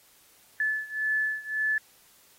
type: beating tone pair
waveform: sine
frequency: 1733 / 1734.8 Hz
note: A6 / A6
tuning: -27 / -25 cents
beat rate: 1.8 Hz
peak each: -28 / -30 dBFS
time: 0.6-1.78 s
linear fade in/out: 2 ms
effects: white hiss -59 dBFS RMS until 2.38 s + AAC 48 kbps